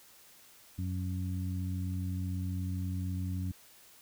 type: harmonic tone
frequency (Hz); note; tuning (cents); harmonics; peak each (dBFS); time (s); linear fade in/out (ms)
92; F#2; -9; 1 / 2 / 3; -33 / -39 / -43; 0.78-3.52; 10
effects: white hiss -58 dBFS RMS until 4.01 s